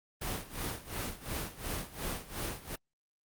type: noise with tremolo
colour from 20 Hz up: pink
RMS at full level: -35 dBFS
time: 0.21-2.76 s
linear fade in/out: 10 ms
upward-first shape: sine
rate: 2.8 Hz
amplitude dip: 85%
effects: Opus 32 kbps